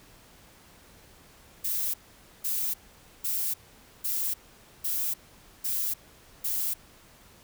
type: noise bursts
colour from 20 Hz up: violet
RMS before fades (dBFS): -29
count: 7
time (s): 1.64-6.74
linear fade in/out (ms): 10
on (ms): 300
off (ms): 500
effects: pink hiss -55 dBFS RMS until 7.43 s